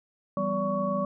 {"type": "tone cluster", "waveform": "sine", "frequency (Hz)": [169.1, 196.5, 248.3, 574, 1119], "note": ["E3", "G3", "B3", "D5", "C#6"], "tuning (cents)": [44, 4, 9, -40, 16], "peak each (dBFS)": [-37, -30, -36, -29, -31], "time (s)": [0.37, 1.05], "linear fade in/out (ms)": 2, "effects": []}